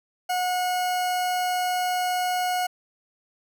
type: tone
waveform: 40% pulse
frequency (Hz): 727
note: F#5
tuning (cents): -31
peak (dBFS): -22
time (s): 0.29-2.67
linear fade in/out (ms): 10
effects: none